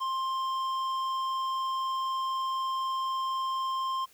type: tone with tanh clipping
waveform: sine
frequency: 1054 Hz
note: C6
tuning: 12 cents sharp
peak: -30 dBFS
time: 0-4.06 s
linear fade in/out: 20 ms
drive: 10 dB
effects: white hiss -60 dBFS RMS until 4.13 s